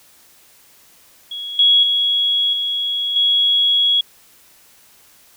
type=tone with level steps; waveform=sine; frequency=3333 Hz; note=G#7; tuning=5 cents sharp; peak=-25 / -9 / -14 / -18 / -12 dBFS; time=1.31-4.01 s; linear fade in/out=5 ms; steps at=1.59 / 1.83 / 2.53 / 3.16 s; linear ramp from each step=2 ms; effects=white hiss -50 dBFS RMS until 5.36 s